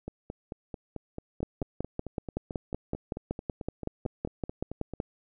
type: two click trains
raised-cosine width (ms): 2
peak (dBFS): -23 / -17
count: 23 / 20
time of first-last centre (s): 0.08-4.937 / 1.43-5.001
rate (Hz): 4.53 / 5.32
effects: none